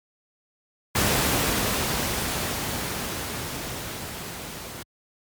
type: noise with level ramp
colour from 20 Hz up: pink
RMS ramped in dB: -21 to -37 dBFS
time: 0.95-4.83 s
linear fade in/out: 5 ms
effects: high-pass 60 Hz 12 dB/octave + MP3 96 kbps